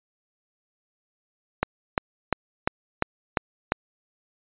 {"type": "click train", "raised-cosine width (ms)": 0.5, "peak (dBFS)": -5, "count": 7, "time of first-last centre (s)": [1.63, 3.721], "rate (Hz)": 2.87, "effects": ["resampled to 8000 Hz"]}